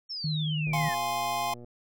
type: exponential sweep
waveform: sine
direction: down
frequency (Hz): 5500 to 1705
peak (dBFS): -33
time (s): 0.09-0.95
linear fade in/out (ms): 20
type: tone with vibrato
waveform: sine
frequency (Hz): 154.3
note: D#3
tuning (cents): -14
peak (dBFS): -27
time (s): 0.24-0.89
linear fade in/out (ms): 5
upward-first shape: triangle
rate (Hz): 18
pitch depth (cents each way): 32
type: click train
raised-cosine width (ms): 2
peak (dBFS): -34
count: 118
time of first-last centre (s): 0.67-1.645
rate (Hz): 120
type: chord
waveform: square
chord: F minor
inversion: none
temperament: equal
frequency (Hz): 698.5 / 830.6 / 1046.5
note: F5 / Ab5 / C6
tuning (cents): 0 / 0 / 0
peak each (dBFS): -33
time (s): 0.73-1.54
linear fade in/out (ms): 5
effects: none